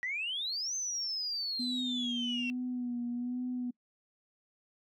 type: exponential two-way sweep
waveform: sine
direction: up then down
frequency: 1910 to 6272 to 2687 Hz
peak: -32 dBFS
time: 0.03-2.5 s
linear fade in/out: 0 ms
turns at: 0.75 s
type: tone with vibrato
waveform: sine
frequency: 245.3 Hz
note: B3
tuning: 12 cents flat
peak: -32 dBFS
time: 1.59-3.71 s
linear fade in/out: 10 ms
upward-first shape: sine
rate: 1.2 Hz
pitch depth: 37 cents each way
effects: noise-tail reverb RT60 0.1 s tail -24 dB re dry + tanh soft clip ceiling -27 dBFS